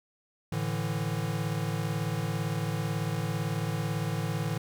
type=chord; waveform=square; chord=A suspended fourth; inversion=none; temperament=equal; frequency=110 / 146.83 / 164.81 Hz; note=A2 / D3 / E3; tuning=0 / 0 / 0 cents; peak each=-34 dBFS; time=0.52-4.58 s; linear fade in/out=5 ms; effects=none